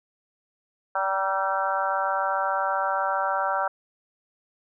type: harmonic tone with a mistuned harmonic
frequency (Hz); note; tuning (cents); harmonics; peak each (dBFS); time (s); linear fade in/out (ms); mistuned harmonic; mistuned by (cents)
193.4; G3; -23; 3 / 4 / 5 / 6 / 7 / 8; -30 / -28 / -29 / -34 / -28 / -33; 0.95-3.68; 5; 5; -23
effects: none